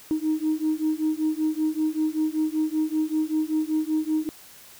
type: beating tone pair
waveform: sine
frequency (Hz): 309.1 / 314.3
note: D#4 / D#4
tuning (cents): -11 / +18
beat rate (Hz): 5.2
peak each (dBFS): -24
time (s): 0.11-4.29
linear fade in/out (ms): 0
effects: tanh soft clip ceiling -16 dBFS + white hiss -48 dBFS RMS until 4.79 s